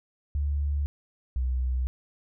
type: tone pair in turn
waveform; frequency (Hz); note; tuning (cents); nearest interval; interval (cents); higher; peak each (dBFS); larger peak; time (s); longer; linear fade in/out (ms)
sine; 72 / 63.35; D2 / B1; -34 / +45; major second; 221; first; -24; neither; 0.35-0.86 / 1.36-1.87; neither; 0
effects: none